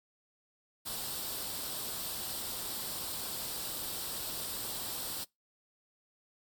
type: noise with comb filter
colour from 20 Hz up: white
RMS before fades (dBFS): -38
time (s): 0.85-5.25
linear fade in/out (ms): 20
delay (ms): 0.23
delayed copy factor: +0.55
effects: noise-tail reverb RT60 0.2 s tail -25 dB re dry + MP3 96 kbps